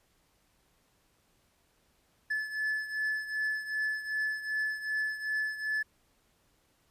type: beating tone pair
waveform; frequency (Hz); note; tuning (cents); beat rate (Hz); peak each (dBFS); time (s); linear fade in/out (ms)
triangle; 1729 / 1731.6; A6 / A6; -31 / -28; 2.6; -30 / -35; 2.3-5.83; 10
effects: pink hiss -70 dBFS RMS until 6.9 s + resampled to 32000 Hz